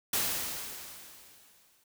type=noise with exponential decay; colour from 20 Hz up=white; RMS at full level=-28 dBFS; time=0.13-1.84 s; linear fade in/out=5 ms; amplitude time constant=370 ms; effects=none

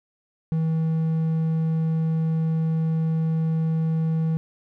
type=tone; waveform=triangle; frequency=160.9 Hz; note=E3; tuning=42 cents flat; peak=-18 dBFS; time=0.52-4.37 s; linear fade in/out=0 ms; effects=none

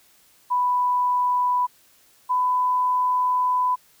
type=tone pair in turn; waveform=sine; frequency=990 / 1000.3 Hz; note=B5 / B5; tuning=+4 / +22 cents; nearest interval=unison; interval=18 cents; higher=second; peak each=-18 dBFS; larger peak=neither; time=0.5-1.67 / 2.29-3.76 s; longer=second; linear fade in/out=20 ms; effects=white hiss -57 dBFS RMS until 4 s

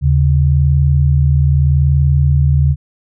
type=tone pair together; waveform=sine; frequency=77.78 / 138.59 Hz; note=D#2 / C#3; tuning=0 / 0 cents; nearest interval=minor seventh; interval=1000 cents; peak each=-11 dBFS; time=0.01-2.76 s; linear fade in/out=50 ms; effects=none

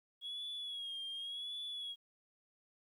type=tone with vibrato; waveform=sine; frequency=3322 Hz; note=G#7; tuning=in tune; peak=-39 dBFS; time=0.21-1.96 s; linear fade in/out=50 ms; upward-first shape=sine; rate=0.89 Hz; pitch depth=65 cents each way; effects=tanh soft clip ceiling -38 dBFS + 12-bit

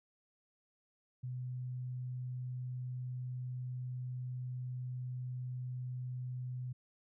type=tone; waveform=sine; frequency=125.9 Hz; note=B2; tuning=34 cents sharp; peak=-38 dBFS; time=1.23-6.73 s; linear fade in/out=10 ms; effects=none

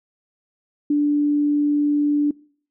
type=tone; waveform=sine; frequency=292.7 Hz; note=D4; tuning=6 cents flat; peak=-15 dBFS; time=0.9-2.31 s; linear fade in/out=5 ms; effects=noise-tail reverb RT60 0.5 s tail -23 dB re dry

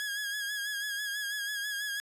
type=tone with vibrato; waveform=sawtooth; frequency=1659 Hz; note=G#6; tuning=2 cents flat; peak=-29 dBFS; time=0-2 s; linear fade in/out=0 ms; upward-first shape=sine; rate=6.1 Hz; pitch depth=45 cents each way; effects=resampled to 32000 Hz

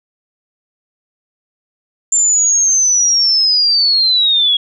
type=linear sweep; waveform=sine; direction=down; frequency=7270 to 3300 Hz; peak=-9 dBFS; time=2.12-4.57 s; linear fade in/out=5 ms; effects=none

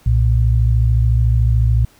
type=tone pair together; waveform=sine; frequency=61.81 / 115.6 Hz; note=B1 / A#2; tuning=+2 / -14 cents; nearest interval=major seventh; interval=1084 cents; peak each=-13 / -14 dBFS; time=0.06-1.85 s; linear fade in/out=5 ms; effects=pink hiss -51 dBFS RMS until 1.99 s

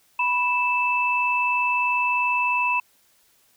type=tone pair together; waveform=sine; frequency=982.9 / 2637 Hz; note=B5 / E7; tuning=-9 / 0 cents; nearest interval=octave + perfect fourth; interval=1709 cents; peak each=-22 dBFS; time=0.19-2.8 s; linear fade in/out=5 ms; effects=white hiss -61 dBFS RMS until 3.56 s

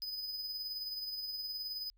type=tone with tremolo; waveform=square; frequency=5000 Hz; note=D#8; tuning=8 cents sharp; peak=-37 dBFS; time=0.02-1.9 s; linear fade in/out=0 ms; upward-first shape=sine; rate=19 Hz; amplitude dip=40%; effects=added 40 Hz sine -65 dBFS peak until 1.97 s

